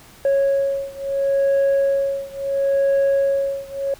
sine beating tone pair, 551 / 551.73 Hz, C#5 / C#5, -11 / -8 cents, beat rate 0.73 Hz, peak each -17 / -18 dBFS, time 0.25-3.94 s, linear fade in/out 2 ms, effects tanh soft clip ceiling -13 dBFS + pink hiss -46 dBFS RMS until 3.99 s

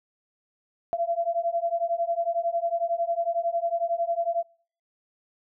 sine beating tone pair, 674 / 685 Hz, E5 / F5, +38 / -34 cents, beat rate 11 Hz, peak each -27 dBFS, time 0.93-4.43 s, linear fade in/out 0 ms, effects noise-tail reverb RT60 0.5 s tail -25 dB re dry

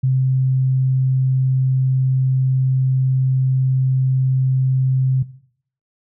sine tone, 130.9 Hz, C3, 1 cent sharp, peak -13 dBFS, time 0.03-5.23 s, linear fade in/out 10 ms, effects noise-tail reverb RT60 0.6 s tail -17 dB re dry

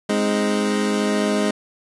25% pulse chord, Ab major, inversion none, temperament equal, 207.7 / 261.6 / 311.1 Hz, Ab3 / C4 / Eb4, 0 / 0 / 0 cents, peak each -16 / -22 / -22 dBFS, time 0.09-1.51 s, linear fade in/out 5 ms, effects resampled to 24000 Hz

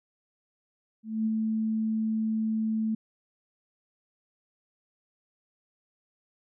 sine tone with ADSR envelope, 220 Hz, A3, in tune, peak -23 dBFS, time 1.03-2.95 s, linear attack 230 ms, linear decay 28 ms, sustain -2 dB, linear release 6 ms, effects none

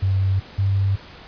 sine tone pair in turn, 96 / 97.96 Hz, G2 / G2, -36 / -1 cents, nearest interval unison, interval 35 cents, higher second, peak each -16 dBFS, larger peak neither, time 0.02-0.4 / 0.58-0.96 s, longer neither, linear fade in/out 10 ms, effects pink hiss -42 dBFS RMS until 1.27 s + resampled to 11025 Hz

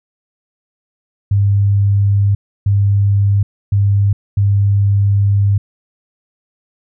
sine tone bursts at uneven times, 100.4 Hz, G2, 42 cents sharp, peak -9 dBFS, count 4, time 1.31-2.35 / 2.66-3.43 / 3.72-4.13 / 4.37-5.58 s, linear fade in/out 5 ms, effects none

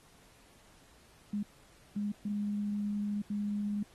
sine tone bursts at uneven times, 206 Hz, G#3, 14 cents flat, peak -31 dBFS, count 4, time 1.33-1.43 / 1.96-2.12 / 2.25-3.22 / 3.3-3.83 s, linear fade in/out 5 ms, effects pink hiss -62 dBFS RMS until 3.94 s + AAC 32 kbps

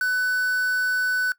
triangle tone with quantisation, 1500 Hz, F#6, 23 cents sharp, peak -18 dBFS, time 0.01-1.32 s, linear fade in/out 2 ms, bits 6, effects noise-tail reverb RT60 0.1 s tail -19 dB re dry

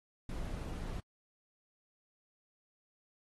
brown noise, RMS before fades -40 dBFS, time 0.29-1 s, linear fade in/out 2 ms, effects AAC 32 kbps

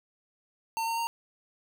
square tone with pitch steps, 906 / 915.5 / 925 Hz, A#5 / A#5 / A#5, -50 / -32 / -14 cents, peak -29 dBFS, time 0.77-1.07 s, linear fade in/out 0 ms, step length 100 ms, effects none

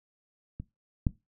clicks, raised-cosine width 5 ms, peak -25 / -12 dBFS, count 2, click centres 0.6 / 1.068 s, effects noise-tail reverb RT60 0.2 s tail -18 dB re dry

